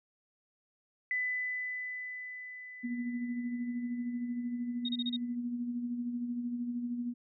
sine tone with exponential decay, 2000 Hz, B6, 21 cents sharp, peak -29 dBFS, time 1.11-5.35 s, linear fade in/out 1 ms, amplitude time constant 920 ms
sine tone with tremolo, 241.2 Hz, B3, 41 cents flat, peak -31 dBFS, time 2.83-7.14 s, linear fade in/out 20 ms, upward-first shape sine, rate 13 Hz, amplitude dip 45%
sine tone bursts, 3729 Hz, A#7, in tune, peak -33 dBFS, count 5, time 4.85-5.164 s, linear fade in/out 5 ms, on 38 ms, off 31 ms
effects none

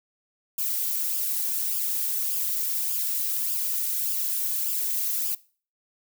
violet noise with flanger, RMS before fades -27 dBFS, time 0.58-5.35 s, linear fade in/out 5 ms, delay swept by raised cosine 0.49 to 2.39 ms, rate 1.7 Hz, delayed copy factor -0.6, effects noise-tail reverb RT60 0.4 s tail -20 dB re dry

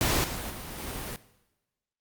pink noise with level steps, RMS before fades -26 / -35 / -39 / -36 dBFS, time 0.01-1.16 s, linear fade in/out 0 ms, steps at 0.24 / 0.5 / 0.78 s, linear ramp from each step 2 ms, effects noise-tail reverb RT60 1.0 s tail -17 dB re dry + Opus 48 kbps

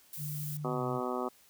violet noise, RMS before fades -42 dBFS, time 0.13-0.57 s, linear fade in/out 2 ms
sine tone with pitch glide, 148.9 to 131.13 Hz, D3 to C3, +24 to +4 cents, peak -36 dBFS, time 0.17-1.01 s, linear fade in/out 50 ms, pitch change -220 cents, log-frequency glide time 0.72-0.83 s
harmonic tone, 125.5 Hz, B2, 28 cents sharp, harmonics 2 / 3 / 4 / 5 / 6 / 7 / 8 / 9 / 10, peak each -38 / -37 / -40 / -41 / -41 / -44 / -45 / -41 / -42 dBFS, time 0.64-1.29 s, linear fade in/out 10 ms
effects white hiss -62 dBFS RMS until 1.49 s

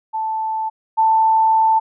sine tone pair in turn, 880 / 886.1 Hz, A5 / A5, 0 / +12 cents, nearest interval unison, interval 12 cents, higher second, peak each -19 / -11 dBFS, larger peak second, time 0.13-0.7 / 0.97-1.8 s, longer second, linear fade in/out 20 ms, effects none

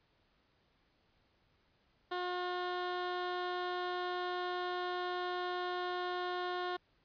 15% pulse tone, 359 Hz, F4, 48 cents sharp, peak -29 dBFS, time 2.11-6.77 s, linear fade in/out 10 ms, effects pink hiss -73 dBFS RMS until 7.04 s + resampled to 11025 Hz

